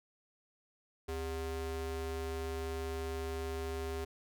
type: ring-modulated tone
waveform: square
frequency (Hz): 164.81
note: E3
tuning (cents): 0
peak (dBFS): -34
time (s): 1.08-4.05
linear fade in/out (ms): 10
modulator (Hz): 238
effects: none